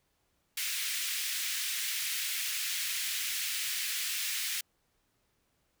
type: high-pass noise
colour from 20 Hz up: pink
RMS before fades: -34 dBFS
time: 0.57-4.61 s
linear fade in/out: 5 ms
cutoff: 2000 Hz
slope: 24 dB/octave
effects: pink hiss -75 dBFS RMS until 5.8 s